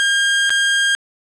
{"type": "tone with dropouts", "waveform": "30% pulse", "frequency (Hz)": 1611, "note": "G6", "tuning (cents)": 47, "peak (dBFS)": -11, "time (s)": [0, 0.95], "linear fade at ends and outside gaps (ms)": 0, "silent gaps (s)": [0.495, 0.504], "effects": ["resampled to 22050 Hz", "8-bit"]}